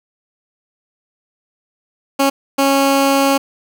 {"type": "tone bursts at uneven times", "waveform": "15% pulse", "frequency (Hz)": 275, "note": "C#4", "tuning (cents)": -14, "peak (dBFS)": -5, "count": 2, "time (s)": [[2.19, 2.3], [2.58, 3.38]], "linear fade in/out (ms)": 10, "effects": []}